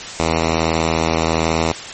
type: tone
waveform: 5% pulse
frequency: 81.3 Hz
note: E2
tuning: 23 cents flat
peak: -4 dBFS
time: 0.2-1.72 s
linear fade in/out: 0 ms
effects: white hiss -30 dBFS RMS until 1.93 s + MP3 32 kbps